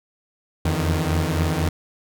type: tone cluster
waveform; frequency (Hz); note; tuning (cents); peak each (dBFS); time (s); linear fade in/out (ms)
sawtooth; 82.4 / 86.3 / 154.9; E2 / F2 / D#3; 0 / -20 / -7; -20; 0.65-1.69; 5
effects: none